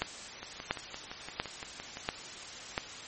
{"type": "two click trains", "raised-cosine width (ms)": 0.3, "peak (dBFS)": [-23, -13], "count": [10, 5], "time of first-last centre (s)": [[0.43, 1.971], [0.02, 2.779]], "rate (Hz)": [5.84, 1.45], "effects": ["white hiss -44 dBFS RMS until 3.07 s", "MP3 32 kbps"]}